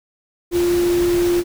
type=tone in noise; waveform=sine; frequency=349.2 Hz; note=F4; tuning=in tune; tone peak=-14 dBFS; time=0.51-1.44 s; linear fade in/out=50 ms; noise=pink; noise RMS=-28 dBFS; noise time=0.51-1.44 s; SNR=+11 dB; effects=none